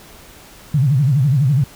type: tone with vibrato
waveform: sine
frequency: 137.5 Hz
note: C#3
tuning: 14 cents flat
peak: -11 dBFS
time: 0.74-1.64 s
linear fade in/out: 5 ms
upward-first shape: sine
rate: 12 Hz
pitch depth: 200 cents each way
effects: pink hiss -42 dBFS RMS until 1.75 s